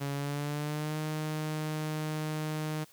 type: tone with pitch glide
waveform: sawtooth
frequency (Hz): 140.8 to 154.43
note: C#3 to D#3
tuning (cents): +27 to -13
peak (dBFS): -28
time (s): 0-2.85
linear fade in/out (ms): 20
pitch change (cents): +160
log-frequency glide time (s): 0.12-0.98
effects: white hiss -59 dBFS RMS until 2.92 s